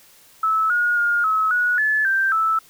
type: tone with pitch steps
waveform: sine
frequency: 1304 / 1439 / 1419 / 1288 / 1462 / 1727 / 1569 / 1314 Hz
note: E6 / F#6 / F6 / E6 / F#6 / A6 / G6 / E6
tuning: -19 / -49 / +27 / -41 / -21 / -33 / +1 / -6 cents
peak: -16 dBFS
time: 0.43-2.59 s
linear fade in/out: 5 ms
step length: 270 ms
effects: white hiss -51 dBFS RMS until 2.69 s